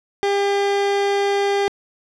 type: tone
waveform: 30% pulse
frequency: 400.7 Hz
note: G4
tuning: 38 cents sharp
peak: -14 dBFS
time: 0.23-1.68 s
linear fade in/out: 0 ms
effects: low-pass 5000 Hz 12 dB/octave